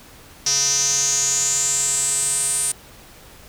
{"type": "tone with band-pass filter sweep", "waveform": "square", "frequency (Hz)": 139.4, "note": "C#3", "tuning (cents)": 10, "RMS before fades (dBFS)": -20, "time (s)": [0.46, 2.72], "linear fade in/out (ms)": 5, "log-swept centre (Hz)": [5700, 9000], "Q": 8.9, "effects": ["pink hiss -45 dBFS RMS until 3.48 s"]}